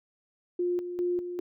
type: tone with tremolo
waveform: sine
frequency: 354.1 Hz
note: F4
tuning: 24 cents sharp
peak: -25 dBFS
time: 0.59-1.4 s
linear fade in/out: 5 ms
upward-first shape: square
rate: 2.5 Hz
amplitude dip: 60%
effects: none